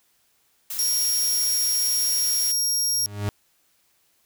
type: noise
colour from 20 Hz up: blue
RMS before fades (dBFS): -31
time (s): 0.7-2.52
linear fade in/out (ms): 5
type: tone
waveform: 25% pulse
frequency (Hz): 5600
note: F8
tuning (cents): +4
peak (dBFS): -16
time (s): 0.79-3.06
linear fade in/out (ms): 0
type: tone with exponential growth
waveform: 40% pulse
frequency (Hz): 102.5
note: G#2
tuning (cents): -22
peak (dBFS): -20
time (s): 2.87-3.29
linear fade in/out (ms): 0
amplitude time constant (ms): 91
effects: white hiss -65 dBFS RMS until 4.25 s